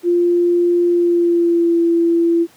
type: tone with pitch glide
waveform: sine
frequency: 348.5 to 337.2 Hz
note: F4 to E4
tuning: -4 to +39 cents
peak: -11 dBFS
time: 0.03-2.47 s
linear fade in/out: 50 ms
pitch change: -57 cents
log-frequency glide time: 0.88-1.81 s
effects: pink hiss -49 dBFS RMS until 2.56 s + high-pass 150 Hz 12 dB/octave